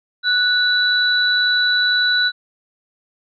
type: tone pair together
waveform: sine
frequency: 1480 / 3951 Hz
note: F#6 / B7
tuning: 0 / 0 cents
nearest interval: octave + perfect fourth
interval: 1700 cents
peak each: -16 / -17 dBFS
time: 0.23-2.32 s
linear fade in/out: 50 ms
effects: none